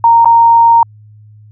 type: tone with dropouts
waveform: sine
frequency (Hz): 927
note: A#5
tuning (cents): -10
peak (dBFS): -3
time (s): 0.04-0.83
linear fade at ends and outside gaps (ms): 2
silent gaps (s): 0.247-0.256
effects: added 106 Hz sine -36 dBFS peak until 1.51 s